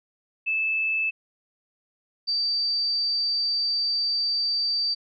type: tone pair in turn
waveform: sine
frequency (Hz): 2622 / 4644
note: E7 / D8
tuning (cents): -10 / -20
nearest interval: minor seventh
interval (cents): 990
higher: second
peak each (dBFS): -22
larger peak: neither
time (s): 0.46-1.11 / 2.27-4.95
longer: second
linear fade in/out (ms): 20
effects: none